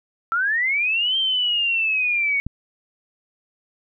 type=linear two-way sweep; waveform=sine; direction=up then down; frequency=1318.5 to 3160 to 2212 Hz; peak=-18 dBFS; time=0.32-2.4 s; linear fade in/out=0 ms; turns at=1.17 s
type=click; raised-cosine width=5 ms; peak=-16 dBFS; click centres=2.466 s
effects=none